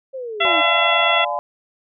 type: linear sweep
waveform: sine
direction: down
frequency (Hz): 542 to 294.5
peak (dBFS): -26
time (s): 0.13-0.62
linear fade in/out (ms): 20
type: harmonic tone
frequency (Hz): 676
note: E5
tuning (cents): +43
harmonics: 1 / 2 / 3 / 4 / 5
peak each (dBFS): -21 / -21 / -21 / -21 / -21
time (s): 0.4-1.25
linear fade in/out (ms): 10
type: chord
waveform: sine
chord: D diminished seventh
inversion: none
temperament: just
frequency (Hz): 587.3 / 704.8 / 845.8 / 1014.9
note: D5 / F5 / Ab5 / Cb6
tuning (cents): 0 / +16 / +31 / +47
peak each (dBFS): -26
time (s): 0.45-1.39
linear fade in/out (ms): 0
effects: none